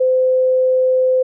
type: tone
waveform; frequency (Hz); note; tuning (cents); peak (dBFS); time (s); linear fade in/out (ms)
sine; 514; C5; -31; -11; 0-1.23; 10
effects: none